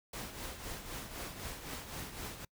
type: noise with tremolo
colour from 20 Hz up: pink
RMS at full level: -41 dBFS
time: 0.13-2.45 s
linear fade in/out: 5 ms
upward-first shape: triangle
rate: 3.9 Hz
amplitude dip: 65%
effects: noise-tail reverb RT60 0.1 s tail -26 dB re dry